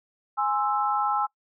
sine chord, Ab augmented, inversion none, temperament equal, 830.6 / 1046.5 / 1318.5 Hz, Ab5 / C6 / E6, 0 / 0 / 0 cents, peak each -25 / -30 / -26 dBFS, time 0.37-1.27 s, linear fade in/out 20 ms, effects noise-tail reverb RT60 0.1 s tail -22 dB re dry

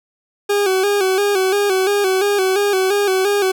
40% pulse tone with vibrato, 392 Hz, G4, in tune, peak -13 dBFS, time 0.49-3.52 s, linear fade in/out 10 ms, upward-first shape square, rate 2.9 Hz, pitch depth 67 cents each way, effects none

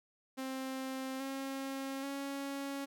sawtooth tone with pitch steps, 263.6 / 270.4 / 277.3 Hz, C4 / C#4 / C#4, +13 / -43 / +1 cents, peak -34 dBFS, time 0.37-2.86 s, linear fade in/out 20 ms, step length 830 ms, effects none

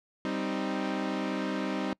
sawtooth chord, C minor, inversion second, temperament equal, 196 / 261.6 / 311.1 Hz, G3 / C4 / Eb4, 0 / 0 / 0 cents, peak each -30 dBFS, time 0.25-1.93 s, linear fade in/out 0 ms, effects noise-tail reverb RT60 0.1 s tail -26 dB re dry + low-pass 4000 Hz 12 dB/octave

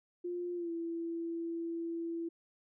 sine tone with pitch glide, 352 to 334.4 Hz, F4 to E4, +14 to +25 cents, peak -35 dBFS, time 0.24-2.29 s, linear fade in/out 10 ms, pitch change -89 cents, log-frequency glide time 0.55-0.71 s, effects none

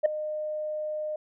sine tone with ADSR envelope, 611 Hz, D#5, 32 cents flat, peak -13 dBFS, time 0.03-1.16 s, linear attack 27 ms, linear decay 5 ms, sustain -16 dB, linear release 4 ms, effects tanh soft clip ceiling -15 dBFS

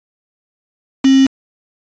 sine tone with quantisation, 268.1 Hz, C4, 42 cents sharp, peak -6 dBFS, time 1.04-1.27 s, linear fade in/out 10 ms, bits 3, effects resampled to 16000 Hz

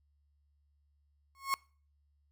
35% pulse tone with exponential growth, 1091 Hz, C#6, 28 cents flat, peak -24 dBFS, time 1.35-1.54 s, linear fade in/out 0 ms, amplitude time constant 40 ms, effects noise-tail reverb RT60 0.4 s tail -24 dB re dry + added 72 Hz sine -69 dBFS peak until 2.31 s

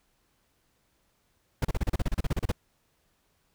brown noise bursts, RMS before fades -25 dBFS, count 15, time 1.62-2.517 s, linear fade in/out 5 ms, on 29 ms, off 33 ms, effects pink hiss -71 dBFS RMS until 3.54 s

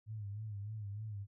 sine tone with vibrato, 104.7 Hz, G#2, 15 cents sharp, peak -40 dBFS, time 0.06-1.27 s, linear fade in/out 50 ms, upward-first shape sine, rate 3.3 Hz, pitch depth 86 cents each way, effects none

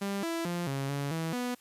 sawtooth tone with pitch steps, 198.8 / 332.5 / 174.1 / 137.1 / 141.2 / 162.9 / 246.5 Hz, G3 / E4 / F3 / C#3 / C#3 / E3 / B3, +25 / +15 / -5 / -19 / +32 / -20 / -3 cents, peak -27 dBFS, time 0.01-1.55 s, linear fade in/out 10 ms, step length 220 ms, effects white hiss -61 dBFS RMS until 1.6 s + resampled to 32000 Hz

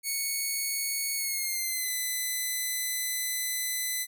5% pulse tone with pitch glide, 2217 to 2010 Hz, C#7 to B6, 0 to +30 cents, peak -19 dBFS, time 0.03-4.07 s, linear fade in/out 50 ms, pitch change -170 cents, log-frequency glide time 1.16-1.92 s, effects none

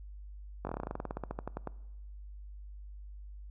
slowing click train, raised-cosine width 1 ms, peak -22 dBFS, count 21, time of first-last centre 0.65-1.673 s, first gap 20 ms, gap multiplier 1.09, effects noise-tail reverb RT60 1.0 s tail -21 dB re dry + added 50 Hz sine -44 dBFS peak until 3.5 s

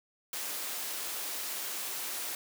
white high-pass noise, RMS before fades -37 dBFS, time 0.33-2.35 s, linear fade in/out 2 ms, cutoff 300 Hz, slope 12 dB/octave, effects none

